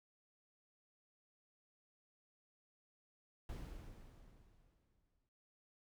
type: noise with exponential decay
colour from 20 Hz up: brown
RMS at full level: -45 dBFS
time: 3.49-5.29 s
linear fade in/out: 2 ms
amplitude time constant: 390 ms
effects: none